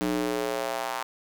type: tone with high-pass filter sweep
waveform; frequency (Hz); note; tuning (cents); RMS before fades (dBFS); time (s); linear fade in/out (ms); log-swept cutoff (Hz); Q
square; 60.6; B1; -32; -29; 0.01-1.03; 0; 250 to 950; 2.3
effects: none